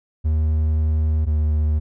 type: tone pair in turn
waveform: triangle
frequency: 77.7 / 76.23 Hz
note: D#2 / D#2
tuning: -2 / -35 cents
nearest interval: unison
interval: 33 cents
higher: first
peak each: -14 dBFS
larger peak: neither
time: 0.24-1.26 / 1.26-1.8 s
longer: first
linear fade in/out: 20 ms
effects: none